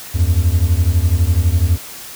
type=beating tone pair; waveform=triangle; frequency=79.4 / 91.4 Hz; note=D#2 / F#2; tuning=+36 / -21 cents; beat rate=12 Hz; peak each=-12 dBFS; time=0.14-1.78 s; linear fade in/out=20 ms; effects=white hiss -33 dBFS RMS until 2.15 s